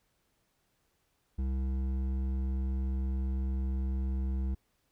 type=tone with hard clipping; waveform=triangle; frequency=65.6 Hz; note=C2; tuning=5 cents sharp; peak=-31 dBFS; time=1.38-4.55 s; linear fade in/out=10 ms; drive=13 dB; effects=pink hiss -75 dBFS RMS until 4.91 s